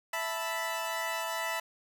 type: chord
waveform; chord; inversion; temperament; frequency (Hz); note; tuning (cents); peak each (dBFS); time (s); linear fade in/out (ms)
20% pulse; E suspended fourth; none; equal; 659.3 / 880 / 987.8; E5 / A5 / B5; 0 / 0 / 0; -31 / -33 / -31; 0.13-1.6; 5
effects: none